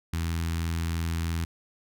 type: tone with notch filter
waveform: sawtooth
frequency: 83 Hz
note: E2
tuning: 12 cents sharp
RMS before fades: -29 dBFS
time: 0.13-1.45 s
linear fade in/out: 5 ms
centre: 560 Hz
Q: 0.54
effects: none